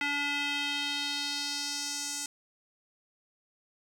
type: tone with band-pass filter sweep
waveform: square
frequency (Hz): 287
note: D4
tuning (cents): -40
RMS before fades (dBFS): -33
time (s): 0.01-2.26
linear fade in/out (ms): 2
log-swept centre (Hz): 2200 to 7200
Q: 2.2
effects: 10-bit